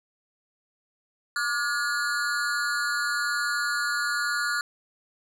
square tone with amplitude modulation, 1433 Hz, F6, 44 cents sharp, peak -21 dBFS, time 1.36-4.61 s, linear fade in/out 2 ms, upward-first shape sine, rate 259 Hz, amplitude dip 100%, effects low-pass 10000 Hz 12 dB/octave

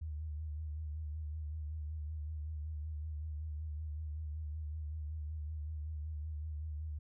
sine tone with vibrato, 76.6 Hz, D#2, 27 cents flat, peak -38 dBFS, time 0.01-6.99 s, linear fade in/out 10 ms, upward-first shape sine, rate 5.3 Hz, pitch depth 56 cents each way, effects none

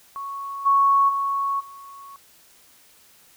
sine tone with level steps, 1108 Hz, C#6, 1 cent flat, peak -29 / -14 / -21 / -39 dBFS, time 0.16-2.16 s, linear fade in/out 0 ms, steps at 0.65 / 1.08 / 1.59 s, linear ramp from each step 20 ms, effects white hiss -54 dBFS RMS until 3.36 s

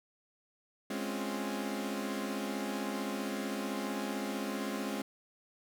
sawtooth chord, Db major seventh, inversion second, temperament equal, 207.7 / 261.6 / 277.2 / 349.2 Hz, Ab3 / C4 / Db4 / F4, 0 / 0 / 0 / 0 cents, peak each -34 / -36 / -37 / -39 dBFS, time 0.9-5.02 s, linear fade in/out 5 ms, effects none

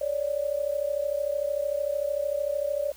sine tone pair together, 560 / 593.3 Hz, C#5 / D5, +18 / +18 cents, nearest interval minor second, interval 100 cents, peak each -28 dBFS, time 0.01-2.92 s, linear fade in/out 5 ms, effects added 60 Hz sine -55 dBFS peak until 2.96 s + white hiss -52 dBFS RMS until 2.96 s

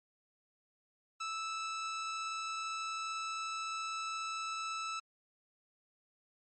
sawtooth tone, 1314 Hz, E6, 6 cents flat, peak -33 dBFS, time 1.2-5 s, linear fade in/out 10 ms, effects MP3 32 kbps

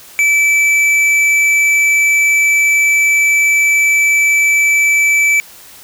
sine tone with hard clipping, 2313 Hz, D7, 27 cents flat, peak -10 dBFS, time 0.19-5.4 s, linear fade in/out 0 ms, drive 8 dB, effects white hiss -38 dBFS RMS until 5.83 s

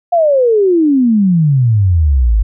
sine exponential sweep, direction down, 714 to 49.26 Hz, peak -7 dBFS, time 0.12-2.43 s, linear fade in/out 10 ms, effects none

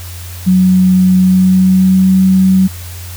sine tone with pitch glide, 185 to 188.45 Hz, F#3 to F#3, 0 to +32 cents, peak -5 dBFS, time 0.46-2.68 s, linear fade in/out 20 ms, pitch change +32 cents, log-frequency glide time 1.14-2.13 s, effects added 88 Hz sine -25 dBFS peak until 3.16 s + white hiss -32 dBFS RMS until 3.16 s

